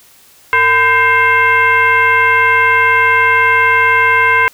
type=tone with frequency modulation; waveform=sine; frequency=1568 Hz; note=G6; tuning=in tune; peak=-7 dBFS; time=0.53-4.48 s; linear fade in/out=0 ms; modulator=555 Hz; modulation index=1.4; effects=white hiss -45 dBFS RMS until 4.53 s